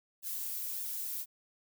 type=noise with flanger; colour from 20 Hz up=violet; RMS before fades=-38 dBFS; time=0.22-1.26 s; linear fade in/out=50 ms; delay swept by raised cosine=1.1 to 4.3 ms; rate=1.7 Hz; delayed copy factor=+1; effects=none